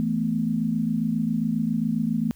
sine chord, E suspended fourth, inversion none, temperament just, 164.81 / 219.8 / 247.2 Hz, E3 / A3 / B3, 0 / -2 / +2 cents, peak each -28 / -24 / -27 dBFS, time 0-2.31 s, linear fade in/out 0 ms, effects added 60 Hz sine -52 dBFS peak until 2.35 s + white hiss -59 dBFS RMS until 2.35 s

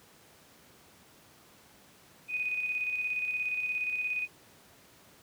sine tone with tremolo, 2489 Hz, D#7, in tune, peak -28 dBFS, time 2.28-4.28 s, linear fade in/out 50 ms, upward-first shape square, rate 17 Hz, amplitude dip 40%, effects pink hiss -58 dBFS RMS until 5.22 s + high-pass 100 Hz 12 dB/octave

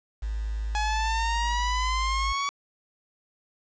sine tone, 53.3 Hz, G#1, 46 cents sharp, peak -27 dBFS, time 0.22-2.33 s, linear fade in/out 10 ms
sawtooth exponential sweep, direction up, 840 to 1134 Hz, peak -22 dBFS, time 0.75-2.49 s, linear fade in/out 0 ms
effects resampled to 16000 Hz + 8-bit

